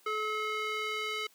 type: tone with band-pass filter sweep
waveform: square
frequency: 429.7 Hz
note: A4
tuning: 41 cents flat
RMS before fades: -34 dBFS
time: 0.06-1.27 s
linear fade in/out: 5 ms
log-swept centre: 1500 to 2700 Hz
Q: 1.4
effects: white hiss -63 dBFS RMS until 1.34 s + high-pass 200 Hz 12 dB/octave

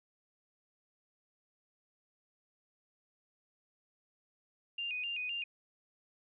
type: tone with vibrato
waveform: sine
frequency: 2637 Hz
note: E7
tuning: in tune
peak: -35 dBFS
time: 4.78-5.44 s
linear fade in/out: 5 ms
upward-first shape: square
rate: 3.9 Hz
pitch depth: 100 cents each way
effects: none

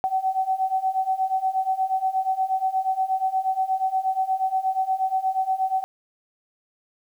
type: beating tone pair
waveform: sine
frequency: 755 / 763.4 Hz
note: F#5 / G5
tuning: +35 / -46 cents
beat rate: 8.4 Hz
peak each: -25 / -23 dBFS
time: 0.04-5.84 s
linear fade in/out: 0 ms
effects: 9-bit

